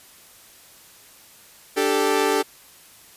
sawtooth chord, D suspended fourth, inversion none, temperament equal, 293.7 / 392 / 440 Hz, D4 / G4 / A4, 0 / 0 / 0 cents, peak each -22 / -18 / -18 dBFS, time 1.76-2.43 s, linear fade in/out 20 ms, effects white hiss -49 dBFS RMS until 3.16 s + resampled to 32000 Hz

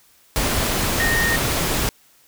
sine tone in noise, 1848 Hz, A#6, 16 cents flat, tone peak -19 dBFS, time 1-1.36 s, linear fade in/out 0 ms, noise pink, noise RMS -21 dBFS, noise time 0.36-1.89 s, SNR -1 dB, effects white hiss -55 dBFS RMS until 2.27 s

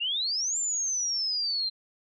sine exponential two-way sweep, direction up then down, 2722 to 7370 to 4102 Hz, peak -26 dBFS, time 0-1.7 s, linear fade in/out 20 ms, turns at 0.58 s, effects none

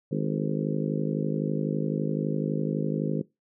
harmonic tone with a mistuned harmonic, 51.91 Hz, G#1, in tune, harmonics 3 / 4 / 5 / 6 / 7 / 8 / 9 / 10, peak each -29 / -31 / -33 / -35 / -36 / -37 / -38 / -39 dBFS, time 0.11-3.22 s, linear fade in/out 10 ms, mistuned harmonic 9, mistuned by -40 cents, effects noise-tail reverb RT60 0.2 s tail -20 dB re dry

